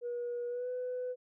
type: tone with pitch glide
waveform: sine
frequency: 481.7 to 500.4 Hz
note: B4 to B4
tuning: -43 to +23 cents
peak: -33 dBFS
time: 0.01-1.16 s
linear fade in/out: 50 ms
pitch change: +66 cents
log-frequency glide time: 0.48-0.69 s
effects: tanh soft clip ceiling -31 dBFS